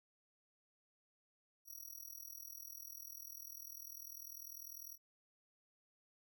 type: tone with amplitude modulation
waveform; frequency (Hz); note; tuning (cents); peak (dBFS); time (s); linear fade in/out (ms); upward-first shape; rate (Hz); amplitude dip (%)
5% pulse; 5750; F8; +50; -40; 1.65-4.98; 50; sine; 40.1; 90
effects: none